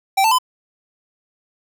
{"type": "tone with pitch steps", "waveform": "square", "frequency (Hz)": [777, 887.4, 1013.5], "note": ["G5", "A5", "B5"], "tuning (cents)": [-16, 14, 45], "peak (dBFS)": -13, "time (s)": [0.17, 0.386], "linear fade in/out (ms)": 10, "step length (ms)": 72, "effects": []}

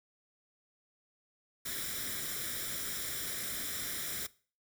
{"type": "noise with comb filter", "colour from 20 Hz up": "white", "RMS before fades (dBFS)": -38, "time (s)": [1.65, 4.27], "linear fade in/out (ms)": 10, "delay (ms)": 0.55, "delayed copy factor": 0.7, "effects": ["noise-tail reverb RT60 0.4 s tail -20 dB re dry"]}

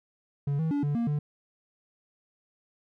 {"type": "tone with pitch steps", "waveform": "triangle", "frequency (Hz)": [142, 160.5, 287, 145.3, 233.9, 147.6], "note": ["C#3", "E3", "D4", "D3", "A#3", "D3"], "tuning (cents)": [42, -46, -40, -18, 6, 9], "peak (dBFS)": -23, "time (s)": [0.47, 1.19], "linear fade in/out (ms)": 5, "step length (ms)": 120, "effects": []}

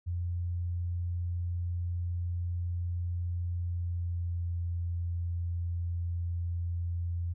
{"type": "tone with pitch glide", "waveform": "sine", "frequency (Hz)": [87.31, 86.11], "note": ["F2", "F2"], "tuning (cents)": [0, -24], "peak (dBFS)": -30, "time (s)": [0.06, 7.34], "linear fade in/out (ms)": 20, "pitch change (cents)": -24, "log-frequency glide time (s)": [3.55, 4.57], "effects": []}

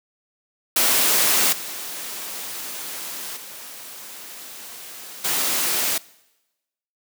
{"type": "noise with level steps", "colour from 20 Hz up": "white", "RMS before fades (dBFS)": [-18, -32, -38, -22], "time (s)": [0.76, 5.98], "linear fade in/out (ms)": 5, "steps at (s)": [1.52, 3.36, 5.24], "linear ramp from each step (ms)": 10, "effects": ["noise-tail reverb RT60 1.0 s tail -22 dB re dry", "high-pass 200 Hz 12 dB/octave"]}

